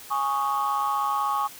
sine chord, Ab suspended fourth, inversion none, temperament equal, 830.6 / 1108.7 / 1244.5 Hz, Ab5 / Db6 / Eb6, 0 / 0 / 0 cents, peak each -26 / -24 / -29 dBFS, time 0.1-1.48 s, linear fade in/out 20 ms, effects tanh soft clip ceiling -17 dBFS + white hiss -44 dBFS RMS until 1.59 s

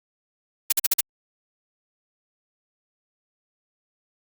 blue noise bursts, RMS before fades -18 dBFS, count 5, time 0.7-1.008 s, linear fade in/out 5 ms, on 24 ms, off 47 ms, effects Opus 48 kbps

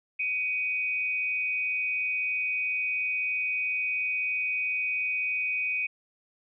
sine tone pair together, 2271 / 2494 Hz, C#7 / D#7, +41 / +3 cents, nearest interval major second, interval 162 cents, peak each -33 / -27 dBFS, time 0.19-5.87 s, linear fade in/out 10 ms, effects none

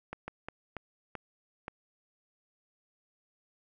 slowing click train, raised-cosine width 0.5 ms, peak -23 dBFS, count 6, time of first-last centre 0.13-1.681 s, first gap 150 ms, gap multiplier 1.37, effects none

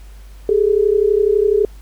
sine tone pair together, 400 / 432 Hz, G4 / A4, +35 / -32 cents, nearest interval minor second, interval 133 cents, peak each -14 dBFS, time 0.49-1.65 s, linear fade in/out 2 ms, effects added 50 Hz sine -35 dBFS peak until 1.81 s + pink hiss -50 dBFS RMS until 1.81 s

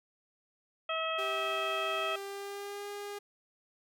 harmonic tone, 645 Hz, E5, 38 cents flat, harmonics 1 / 2 / 3 / 4 / 5, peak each -36 / -35 / -44 / -38 / -39 dBFS, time 0.89-2.16 s, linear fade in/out 5 ms
sawtooth tone with pitch glide, 392 to 407.7 Hz, G4 to G#4, 0 to -32 cents, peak -35 dBFS, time 1.18-3.19 s, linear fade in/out 10 ms, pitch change +68 cents, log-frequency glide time 2-2.89 s
effects none

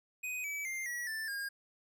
square tone with pitch steps, 2500 / 2293 / 2102 / 1927.8 / 1767.8 / 1621 Hz, D#7 / D7 / C7 / B6 / A6 / G#6, +8 / -42 / +7 / -42 / +8 / -42 cents, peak -37 dBFS, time 0.23-1.49 s, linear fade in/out 10 ms, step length 210 ms, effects none

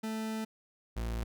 40% pulse tone pair in turn, 220 / 57.07 Hz, A3 / A#1, 0 / -36 cents, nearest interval octave + major seventh, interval 2336 cents, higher first, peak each -33 / -32 dBFS, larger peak second, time 0.03-0.45 / 0.96-1.24 s, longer first, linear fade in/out 10 ms, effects none

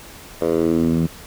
10% pulse tone with band-pass filter sweep, 82.41 Hz, E2, in tune, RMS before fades -18 dBFS, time 0.41-1.07 s, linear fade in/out 10 ms, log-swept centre 540 to 170 Hz, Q 2.3, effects pink hiss -40 dBFS RMS until 1.26 s

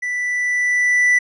triangle tone with level ramp, 1975.5 Hz, B6, in tune, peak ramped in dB -19 to -9 dBFS, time 0.02-1.19 s, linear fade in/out 10 ms, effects resampled to 24000 Hz

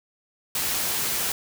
white noise, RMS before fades -26 dBFS, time 0.55-1.32 s, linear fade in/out 2 ms, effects none

